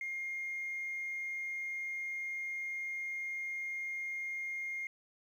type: tone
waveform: sine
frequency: 2126 Hz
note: C7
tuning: 27 cents sharp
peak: -35 dBFS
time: 0.01-4.87 s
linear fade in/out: 2 ms
effects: tanh soft clip ceiling -33 dBFS + 11-bit